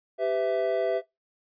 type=chord; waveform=triangle; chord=E minor; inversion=first; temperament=equal with one note detuned; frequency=392 / 504.6 / 659.3 Hz; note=G4 / B4 / E5; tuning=0 / +37 / 0 cents; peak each=-28 / -27 / -23 dBFS; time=0.18-1.02 s; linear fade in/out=50 ms; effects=noise-tail reverb RT60 0.2 s tail -20 dB re dry + resampled to 11025 Hz